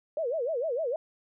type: tone with vibrato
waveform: sine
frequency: 554.4 Hz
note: C#5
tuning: in tune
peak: -27 dBFS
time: 0.17-0.96 s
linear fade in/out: 2 ms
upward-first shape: sine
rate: 6.6 Hz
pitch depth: 300 cents each way
effects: none